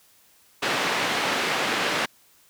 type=band-pass noise; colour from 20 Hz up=white; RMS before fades=-25 dBFS; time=0.62-2.06 s; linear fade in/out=10 ms; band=190 to 2600 Hz; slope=12 dB/octave; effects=white hiss -58 dBFS RMS until 2.49 s